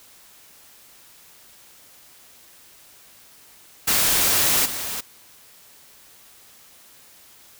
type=noise with level steps; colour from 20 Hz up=white; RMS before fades=-19 / -29 dBFS; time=3.87-5.01 s; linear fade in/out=10 ms; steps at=4.65 s; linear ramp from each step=10 ms; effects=white hiss -50 dBFS RMS until 7.59 s